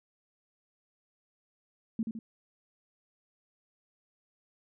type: tone with echo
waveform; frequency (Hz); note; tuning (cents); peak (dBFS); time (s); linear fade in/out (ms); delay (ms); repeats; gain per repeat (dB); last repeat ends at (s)
sine; 224.2; A3; +33; -27; 1.99-2.03; 2; 80; 2; -5; 2.19
effects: none